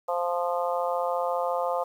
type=harmonic tone; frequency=174.61 Hz; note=F3; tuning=in tune; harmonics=3 / 4 / 5 / 6 / 7; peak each=-28 / -30 / -32 / -34 / -35 dBFS; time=0.08-1.84 s; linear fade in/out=10 ms; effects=9-bit